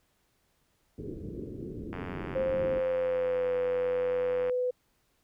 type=low-pass noise; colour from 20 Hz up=white; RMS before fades=-39 dBFS; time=0.98-2.8 s; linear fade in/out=5 ms; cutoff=430 Hz; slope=48 dB/octave
type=click train; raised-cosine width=0.5 ms; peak=-25 dBFS; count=233; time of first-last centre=1.93-4.496 s; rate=90.4 Hz
type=tone with pitch glide; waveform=sine; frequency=527 to 499.4 Hz; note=C5 to B4; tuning=+12 to +19 cents; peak=-26 dBFS; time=2.35-4.71 s; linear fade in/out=10 ms; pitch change=-93 cents; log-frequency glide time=2.61-3.56 s
effects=pink hiss -72 dBFS RMS until 5.23 s